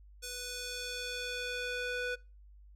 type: tone with band-pass filter sweep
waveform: square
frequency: 493.9 Hz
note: B4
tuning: in tune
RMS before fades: -38 dBFS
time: 0.22-2.16 s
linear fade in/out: 20 ms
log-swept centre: 7400 to 1700 Hz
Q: 0.94
effects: noise-tail reverb RT60 0.3 s tail -24 dB re dry + added 50 Hz sine -53 dBFS peak until 2.75 s